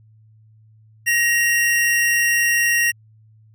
square tone pair together, 1886.3 / 2752 Hz, A#6 / F7, +20 / -26 cents, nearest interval perfect fifth, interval 654 cents, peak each -17 / -22 dBFS, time 1.06-2.92 s, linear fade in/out 20 ms, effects added 109 Hz sine -48 dBFS peak until 3.54 s

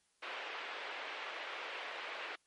white band-pass noise, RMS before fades -44 dBFS, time 0.22-2.36 s, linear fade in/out 10 ms, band 410 to 2900 Hz, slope 24 dB/octave, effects white hiss -75 dBFS RMS until 2.46 s + MP3 48 kbps

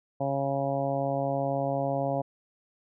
harmonic tone, 138 Hz, C#3, 7 cents flat, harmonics 1 / 2 / 3 / 4 / 5 / 6 / 7, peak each -33 / -34 / -40 / -30 / -31 / -37 / -42 dBFS, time 0.2-2.22 s, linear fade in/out 10 ms, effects none

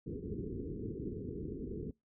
white low-pass noise, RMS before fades -41 dBFS, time 0.06-1.91 s, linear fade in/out 5 ms, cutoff 450 Hz, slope 96 dB/octave, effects noise-tail reverb RT60 0.2 s tail -24 dB re dry

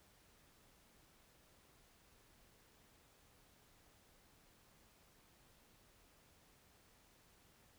silence, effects pink hiss -69 dBFS RMS until 7.78 s

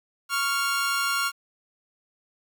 sawtooth tone pair together, 1108.7 / 1393.7 Hz, C#6 / F6, 0 / -4 cents, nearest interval major third, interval 396 cents, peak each -25 / -21 dBFS, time 0.29-1.32 s, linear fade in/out 50 ms, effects 9-bit

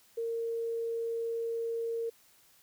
sine tone, 460.3 Hz, A#4, 22 cents flat, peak -31 dBFS, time 0.17-2.1 s, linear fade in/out 10 ms, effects white hiss -63 dBFS RMS until 2.62 s

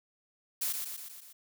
blue noise with echo, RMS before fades -32 dBFS, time 0.61-0.73 s, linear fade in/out 10 ms, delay 120 ms, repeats 5, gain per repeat -4 dB, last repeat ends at 1.33 s, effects none

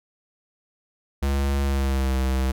square tone with pitch glide, 69.3 to 65.56 Hz, C#2 to C2, 0 to +4 cents, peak -21 dBFS, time 1.22-2.52 s, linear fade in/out 10 ms, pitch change -96 cents, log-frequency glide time 1.62-2.15 s, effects none

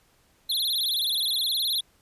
square tone with vibrato, 3765 Hz, A#7, 16 cents sharp, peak -24 dBFS, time 0.49-1.81 s, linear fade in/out 10 ms, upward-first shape sine, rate 19 Hz, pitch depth 210 cents each way, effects pink hiss -63 dBFS RMS until 2.01 s + resampled to 32000 Hz

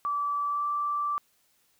sine tone with pitch glide, 1157 to 1168.4 Hz, D6 to D6, -26 to -9 cents, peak -26 dBFS, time 0.05-1.18 s, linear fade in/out 0 ms, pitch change +17 cents, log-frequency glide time 0.47-0.66 s, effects white hiss -68 dBFS RMS until 1.79 s

